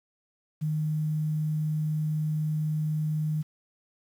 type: tone with quantisation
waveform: sine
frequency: 154 Hz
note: D#3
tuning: 17 cents flat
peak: -25 dBFS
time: 0.61-3.43 s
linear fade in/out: 20 ms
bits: 9
effects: none